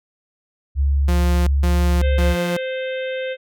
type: tone with vibrato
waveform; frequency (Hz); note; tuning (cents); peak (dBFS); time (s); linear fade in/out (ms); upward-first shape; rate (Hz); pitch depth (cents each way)
sine; 69.3; C#2; 0; -14; 0.75-2.36; 50; sine; 1.3; 13
type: tone bursts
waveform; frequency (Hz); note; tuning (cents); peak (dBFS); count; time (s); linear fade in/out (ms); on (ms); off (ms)
sawtooth; 175.7; F3; +11; -17; 3; 1.08-2.57; 5; 390; 160
type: harmonic tone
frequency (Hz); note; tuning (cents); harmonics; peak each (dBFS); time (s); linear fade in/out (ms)
520; C5; -11; 1 / 3 / 4 / 5 / 6 / 7; -23 / -33 / -35 / -37 / -39 / -40; 2-3.37; 50
effects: none